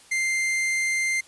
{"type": "tone", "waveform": "45% pulse", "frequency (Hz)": 2093, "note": "C7", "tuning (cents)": 0, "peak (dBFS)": -22, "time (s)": [0.11, 1.21], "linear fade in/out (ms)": 10, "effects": ["white hiss -52 dBFS RMS until 1.27 s", "resampled to 24000 Hz"]}